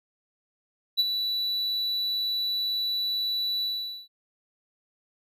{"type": "tone with ADSR envelope", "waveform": "triangle", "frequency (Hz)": 3951, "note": "B7", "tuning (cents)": 0, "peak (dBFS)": -16, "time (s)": [0.97, 4.08], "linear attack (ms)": 27, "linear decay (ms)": 32, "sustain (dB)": -8, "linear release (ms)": 450, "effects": []}